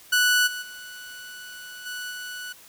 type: tone with level steps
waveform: sawtooth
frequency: 1480 Hz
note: F#6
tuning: in tune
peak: -14 / -27 / -35 / -28 / -30 dBFS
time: 0.12-2.53 s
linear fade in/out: 10 ms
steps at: 0.46 / 0.61 / 1.85 / 2.1 s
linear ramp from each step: 20 ms
effects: white hiss -50 dBFS RMS until 2.68 s